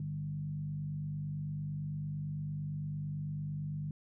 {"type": "tone with frequency modulation", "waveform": "sine", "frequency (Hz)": 149.9, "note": "D3", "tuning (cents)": 36, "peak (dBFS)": -35, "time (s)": [0, 3.91], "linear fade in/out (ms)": 2, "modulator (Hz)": 48.9, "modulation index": 0.61, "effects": []}